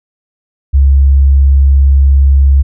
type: tone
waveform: sine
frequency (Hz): 68.6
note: C#2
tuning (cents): -17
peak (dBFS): -3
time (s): 0.73-2.63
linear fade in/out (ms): 20
effects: none